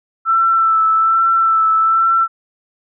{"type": "tone with vibrato", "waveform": "sine", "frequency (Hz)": 1329, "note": "E6", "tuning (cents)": 14, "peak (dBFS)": -10, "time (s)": [0.25, 2.28], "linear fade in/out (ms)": 50, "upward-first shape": "sine", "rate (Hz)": 1.2, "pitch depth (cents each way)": 22, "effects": []}